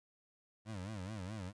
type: tone with vibrato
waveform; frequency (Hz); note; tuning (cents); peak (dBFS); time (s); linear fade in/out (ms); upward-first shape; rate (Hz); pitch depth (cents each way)
25% pulse; 100.1; G2; +37; -38; 0.65-1.53; 50; sine; 4.7; 190
effects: resampled to 22050 Hz + 13-bit